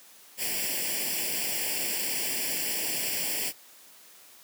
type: noise with comb filter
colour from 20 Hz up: white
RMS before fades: -30 dBFS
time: 0.37-3.53 s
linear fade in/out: 50 ms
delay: 0.39 ms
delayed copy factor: +0.9
effects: white hiss -53 dBFS RMS until 4.43 s + high-pass 200 Hz 12 dB/octave